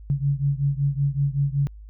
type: beating tone pair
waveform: sine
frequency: 138.59 / 143.89 Hz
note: C#3 / D3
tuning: 0 / -35 cents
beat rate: 5.3 Hz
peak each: -22 / -24 dBFS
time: 0.1-1.67 s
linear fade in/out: 0 ms
effects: added 52 Hz sine -39 dBFS peak until 1.89 s